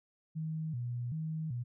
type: tone with vibrato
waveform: sine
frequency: 138.59 Hz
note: C#3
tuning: in tune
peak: -34 dBFS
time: 0.35-1.64 s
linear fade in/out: 20 ms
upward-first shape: square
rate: 1.3 Hz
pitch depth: 230 cents each way
effects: none